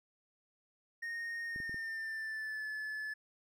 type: tone with pitch glide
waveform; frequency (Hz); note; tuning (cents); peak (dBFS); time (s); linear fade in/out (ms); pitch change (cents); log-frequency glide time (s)
triangle; 1852 to 1728; A#6 to A6; -12 to -32; -36; 1.02-3.14; 10; -120; 1.44-2.67
type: clicks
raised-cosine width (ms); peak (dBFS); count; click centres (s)
3; -36; 4; 1.561 / 1.602 / 1.695 / 1.744
effects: none